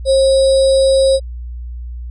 sine tone with sample-and-hold, 536 Hz, C5, 42 cents sharp, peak -8 dBFS, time 0.05-1.2 s, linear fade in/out 50 ms, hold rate 4410 Hz, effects added 60 Hz sine -24 dBFS peak until 2.1 s + resampled to 24000 Hz

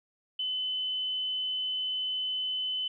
sine tone, 3027 Hz, F#7, 39 cents sharp, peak -29 dBFS, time 0.39-2.88 s, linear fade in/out 5 ms, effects none

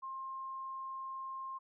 sine tone, 1062 Hz, C6, 25 cents sharp, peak -40 dBFS, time 0.02-1.59 s, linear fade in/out 20 ms, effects none

